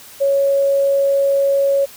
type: tone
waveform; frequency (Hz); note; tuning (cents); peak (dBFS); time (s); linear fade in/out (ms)
sine; 554.4; C#5; 0; -12; 0.2-1.86; 20
effects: white hiss -40 dBFS RMS until 1.96 s